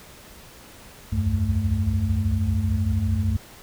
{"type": "tone cluster", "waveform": "sine", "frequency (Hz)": [64.7, 69.7, 83, 96, 218.2], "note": ["C2", "C#2", "E2", "G2", "A3"], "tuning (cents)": [-19, 10, 12, -36, -14], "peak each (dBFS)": [-31, -30, -27, -22, -28], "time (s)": [1.12, 3.37], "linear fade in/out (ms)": 10, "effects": ["pink hiss -46 dBFS RMS until 3.62 s"]}